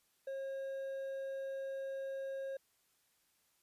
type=tone with hard clipping; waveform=triangle; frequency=540 Hz; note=C#5; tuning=45 cents flat; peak=-40 dBFS; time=0.27-2.57 s; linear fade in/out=5 ms; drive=7 dB; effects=white hiss -75 dBFS RMS until 3.62 s + resampled to 32000 Hz